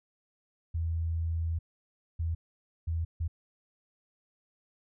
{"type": "tone bursts at uneven times", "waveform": "sine", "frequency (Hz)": 82.41, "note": "E2", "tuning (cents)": 0, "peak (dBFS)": -28, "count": 4, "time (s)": [[0.74, 1.59], [2.19, 2.35], [2.87, 3.05], [3.2, 3.28]], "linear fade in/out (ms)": 10, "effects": []}